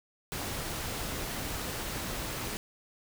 pink noise, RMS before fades -36 dBFS, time 0.32-2.57 s, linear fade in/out 0 ms, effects none

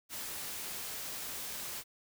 white noise, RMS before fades -41 dBFS, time 0.09-1.84 s, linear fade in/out 50 ms, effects none

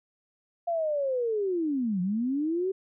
sine linear two-way sweep, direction down then up, 695 to 174.61 to 389.9 Hz, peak -25 dBFS, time 0.67-2.72 s, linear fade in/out 10 ms, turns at 2.01 s, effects none

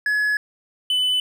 triangle tone pair in turn, 1695 / 3003 Hz, G#6 / F#7, +35 / +25 cents, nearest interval minor seventh, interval 990 cents, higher second, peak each -16 / -16 dBFS, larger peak neither, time 0.06-0.37 / 0.9-1.2 s, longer first, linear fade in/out 2 ms, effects none

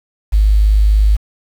sine tone with quantisation, 51.91 Hz, G#1, in tune, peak -7 dBFS, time 0.32-1.17 s, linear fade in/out 20 ms, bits 6, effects none

